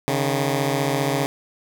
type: beating tone pair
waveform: 10% pulse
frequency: 137.4 / 152.4 Hz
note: C#3 / D#3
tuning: -15 / -36 cents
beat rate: 15 Hz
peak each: -13 / -17 dBFS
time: 0.08-1.26 s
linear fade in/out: 0 ms
effects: none